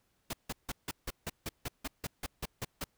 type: noise bursts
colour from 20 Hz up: pink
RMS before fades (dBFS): -37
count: 14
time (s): 0.3-2.842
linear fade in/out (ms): 5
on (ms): 33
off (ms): 160
effects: pink hiss -75 dBFS RMS until 2.97 s